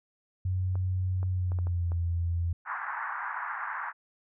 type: tone with pitch glide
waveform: sine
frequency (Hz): 92.5 to 85.31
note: F#2 to F2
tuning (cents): 0 to -40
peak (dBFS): -26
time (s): 0.45-2.53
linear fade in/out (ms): 5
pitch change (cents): -140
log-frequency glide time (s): 1.29-1.94
type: clicks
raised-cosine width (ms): 1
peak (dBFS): -30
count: 6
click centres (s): 0.755 / 1.23 / 1.519 / 1.588 / 1.67 / 1.919
type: band-pass noise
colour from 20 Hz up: pink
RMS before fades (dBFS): -35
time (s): 2.65-3.93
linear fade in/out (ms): 50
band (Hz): 880 to 1800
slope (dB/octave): 48
effects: none